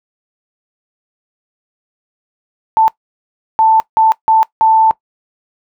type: tone bursts at uneven times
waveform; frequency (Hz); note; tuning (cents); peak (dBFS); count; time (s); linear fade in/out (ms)
sine; 885; A5; +10; -6; 5; 2.77-2.88 / 3.59-3.8 / 3.97-4.12 / 4.28-4.43 / 4.61-4.91; 0
effects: noise-tail reverb RT60 0.1 s tail -20 dB re dry